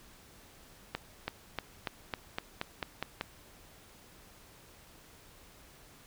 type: accelerating click train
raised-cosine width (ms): 0.3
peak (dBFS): -17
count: 10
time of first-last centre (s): 0.95-3.211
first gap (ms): 330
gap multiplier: 0.93
effects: pink hiss -57 dBFS RMS until 6.06 s